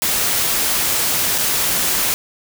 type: noise with dropouts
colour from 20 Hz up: white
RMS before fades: -18 dBFS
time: 0.02-2.14 s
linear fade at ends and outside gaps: 0 ms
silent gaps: 1.38-1.384 s
effects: none